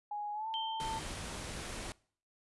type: tone with pitch glide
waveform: sine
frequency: 830.6 to 890.2 Hz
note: G#5 to A5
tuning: 0 to +20 cents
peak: -36 dBFS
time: 0.11-0.99 s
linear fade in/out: 5 ms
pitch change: +120 cents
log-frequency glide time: 0.33-0.48 s
type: tone with exponential decay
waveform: sine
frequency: 3133 Hz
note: G7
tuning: 2 cents flat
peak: -35 dBFS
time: 0.54-1.51 s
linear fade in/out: 0 ms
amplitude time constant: 210 ms
type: noise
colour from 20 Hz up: pink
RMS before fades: -42 dBFS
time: 0.8-1.92 s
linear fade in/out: 0 ms
effects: noise-tail reverb RT60 0.5 s tail -23 dB re dry + resampled to 24000 Hz